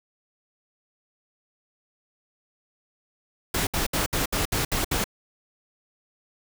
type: noise bursts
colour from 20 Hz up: pink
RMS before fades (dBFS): -25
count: 8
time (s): 3.54-5.042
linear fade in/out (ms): 5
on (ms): 130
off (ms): 66
effects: none